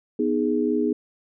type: chord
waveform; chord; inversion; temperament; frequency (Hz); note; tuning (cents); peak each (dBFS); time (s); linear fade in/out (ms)
sine; G# minor; first; equal; 246.9 / 311.1 / 415.3; B3 / D#4 / G#4; 0 / 0 / 0; -24; 0.19-0.93; 5
effects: none